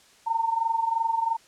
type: tone with amplitude modulation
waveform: sine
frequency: 910 Hz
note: A#5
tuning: 42 cents flat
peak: -19 dBFS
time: 0.26-1.37 s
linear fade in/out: 20 ms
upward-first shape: sine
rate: 22.9 Hz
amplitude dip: 75%
effects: white hiss -56 dBFS RMS until 1.47 s + low-pass 8000 Hz 12 dB/octave